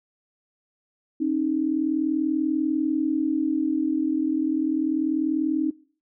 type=tone pair together; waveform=sine; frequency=270.8 / 311.1 Hz; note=C#4 / D#4; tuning=-40 / 0 cents; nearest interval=major second; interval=240 cents; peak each=-25 / -23 dBFS; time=1.2-5.71 s; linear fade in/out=10 ms; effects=noise-tail reverb RT60 0.5 s tail -23 dB re dry